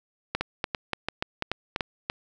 two click trains, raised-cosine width 0.3 ms, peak -10 / -11 dBFS, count 6 / 6, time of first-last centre 0.35-1.808 / 0.41-2.099 s, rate 3.43 / 2.96 Hz, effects none

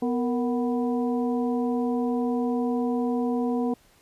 harmonic tone with a mistuned harmonic, 246.9 Hz, B3, in tune, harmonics 1 / 2 / 3 / 4, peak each -24 / -29 / -34 / -39 dBFS, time 0.02-3.74 s, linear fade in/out 5 ms, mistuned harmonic 2, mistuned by -94 cents, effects pink hiss -59 dBFS RMS until 4.01 s + resampled to 32000 Hz

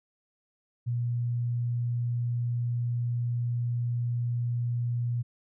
sine tone, 120 Hz, B2, 49 cents flat, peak -26 dBFS, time 0.86-5.23 s, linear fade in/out 20 ms, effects none

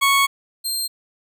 20% pulse tone pair in turn, 1107 / 4179 Hz, C#6 / C8, -3 / -3 cents, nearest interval octave + major seventh, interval 2300 cents, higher second, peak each -9 / -16 dBFS, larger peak first, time 0.01-0.27 / 0.64-0.88 s, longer first, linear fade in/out 20 ms, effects none

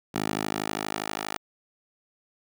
10% pulse tone with high-pass filter sweep, 52.4 Hz, G#1, 16 cents sharp, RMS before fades -31 dBFS, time 0.14-1.38 s, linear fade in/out 10 ms, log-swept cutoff 220 to 670 Hz, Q 0.71, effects none

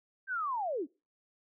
sine linear sweep, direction down, 1600 to 243.8 Hz, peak -31 dBFS, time 0.27-0.87 s, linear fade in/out 50 ms, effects noise-tail reverb RT60 0.3 s tail -25 dB re dry

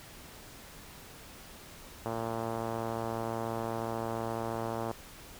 5% pulse tone with low-pass filter, 114.3 Hz, A#2, 34 cents flat, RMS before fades -35 dBFS, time 2.06-4.92 s, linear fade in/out 0 ms, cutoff 880 Hz, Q 1, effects pink hiss -50 dBFS RMS until 5.39 s

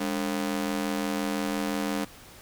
sawtooth ring-modulated tone, 247.4 Hz, B3, 3 cents sharp, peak -20 dBFS, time 0-2.05 s, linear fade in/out 10 ms, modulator 42.9 Hz, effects pink hiss -49 dBFS RMS until 2.41 s

